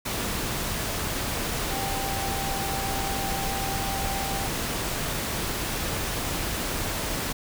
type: tone in noise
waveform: sine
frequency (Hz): 784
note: G5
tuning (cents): 0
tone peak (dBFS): -32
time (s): 1.7-4.47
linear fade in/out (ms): 10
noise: pink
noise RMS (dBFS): -29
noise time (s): 0.05-7.33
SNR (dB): -6
effects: none